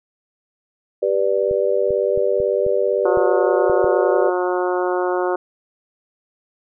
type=chord; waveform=sine; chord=G major; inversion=none; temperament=just; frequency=392 / 490 / 588 Hz; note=G4 / B4 / D5; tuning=0 / -14 / +2 cents; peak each=-20 dBFS; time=1.02-4.3 s; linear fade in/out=10 ms
type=clicks; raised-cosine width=5 ms; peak=-21 dBFS; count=8; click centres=1.512 / 1.906 / 2.176 / 2.402 / 2.665 / 3.173 / 3.698 / 3.844 s
type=harmonic tone; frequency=180.6 Hz; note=F#3; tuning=42 cents flat; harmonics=2 / 3 / 4 / 5 / 6 / 7 / 8; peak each=-20 / -24 / -26 / -28 / -30 / -31 / -32 dBFS; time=3.05-5.36 s; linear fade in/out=5 ms
effects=none